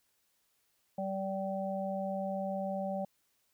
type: harmonic tone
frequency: 193.2 Hz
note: G3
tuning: 25 cents flat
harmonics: 1 / 3 / 4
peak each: -37 / -36 / -39 dBFS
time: 0.98-3.05 s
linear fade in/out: 5 ms
effects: white hiss -75 dBFS RMS until 3.53 s